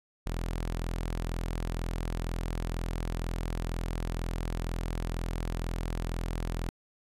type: tone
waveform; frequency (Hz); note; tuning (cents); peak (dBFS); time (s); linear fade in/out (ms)
sawtooth; 42.08; E1; +36; -27; 0.26-6.69; 0
effects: resampled to 32000 Hz